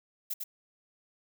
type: noise with echo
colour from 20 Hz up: violet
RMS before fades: -33 dBFS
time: 0.3-0.34 s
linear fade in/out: 10 ms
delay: 100 ms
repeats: 1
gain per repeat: -3 dB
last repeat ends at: 0.44 s
effects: none